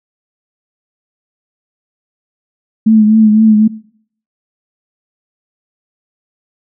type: tone with vibrato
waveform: sine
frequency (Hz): 216.8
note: A3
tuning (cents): -25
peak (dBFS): -4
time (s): 2.86-3.68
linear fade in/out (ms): 10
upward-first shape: triangle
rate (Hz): 3.9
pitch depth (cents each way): 44
effects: noise-tail reverb RT60 0.6 s tail -20 dB re dry